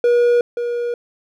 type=tone pair in turn; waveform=triangle; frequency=480.5 / 478.2 Hz; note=B4 / A#4; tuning=-48 / +44 cents; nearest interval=unison; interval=8 cents; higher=first; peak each=-9 / -17 dBFS; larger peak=first; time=0.04-0.41 / 0.57-0.94 s; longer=neither; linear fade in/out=2 ms; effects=none